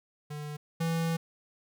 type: tone pair in turn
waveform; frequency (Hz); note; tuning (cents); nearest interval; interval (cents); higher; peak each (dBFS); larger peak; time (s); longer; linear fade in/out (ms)
square; 148.7 / 165.07; D3 / E3; +22 / +3; major second; 181; second; -37 / -28; second; 0.3-0.57 / 0.8-1.17; second; 10
effects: none